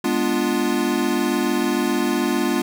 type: chord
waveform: square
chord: G# diminished seventh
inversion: none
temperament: equal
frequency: 207.7 / 246.9 / 293.7 / 349.2 Hz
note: G#3 / B3 / D4 / F4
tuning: 0 / 0 / 0 / 0 cents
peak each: -27 / -24 / -25 / -24 dBFS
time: 0.04-2.62 s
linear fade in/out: 5 ms
effects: 9-bit